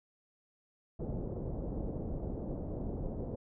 pink low-pass noise, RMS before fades -38 dBFS, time 0.99-3.36 s, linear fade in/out 10 ms, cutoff 580 Hz, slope 24 dB/octave, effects none

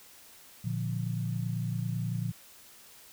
sine chord, Bb major, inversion none, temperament equal, 116.54 / 146.83 / 174.61 Hz, Bb2 / D3 / F3, 0 / 0 / 0 cents, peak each -32 / -36 / -35 dBFS, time 0.64-2.32 s, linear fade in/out 10 ms, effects white hiss -54 dBFS RMS until 3.12 s

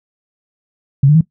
sine tone with pitch steps, 137.5 / 149.08 / 161.64 Hz, C#3 / D3 / E3, -14 / +26 / -34 cents, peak -5 dBFS, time 1.03-1.21 s, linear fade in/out 5 ms, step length 60 ms, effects noise-tail reverb RT60 0.1 s tail -18 dB re dry

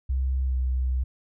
sine tone with pitch glide, 65.41 to 63.81 Hz, C2 to C2, 0 to -43 cents, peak -22 dBFS, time 0.09-1.04 s, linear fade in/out 10 ms, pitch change -43 cents, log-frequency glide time 0.45-0.56 s, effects none

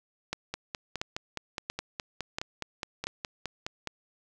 two click trains, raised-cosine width 0.2 ms, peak -16 / -14 dBFS, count 17 / 5, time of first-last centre 0.54-3.873 / 0.33-3.07 s, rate 4.8 / 1.46 Hz, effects none

